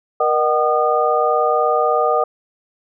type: tone cluster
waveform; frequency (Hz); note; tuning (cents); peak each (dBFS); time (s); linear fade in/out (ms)
sine; 474.9 / 611 / 754 / 1220; A#4 / D#5 / F#5 / D#6; +32 / -32 / +32 / -34; -19; 0.2-2.24; 5
effects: none